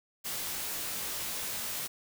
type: noise with comb filter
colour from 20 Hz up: white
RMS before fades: -36 dBFS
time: 0.24-1.88 s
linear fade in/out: 20 ms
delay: 20 ms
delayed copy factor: -0.85
effects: none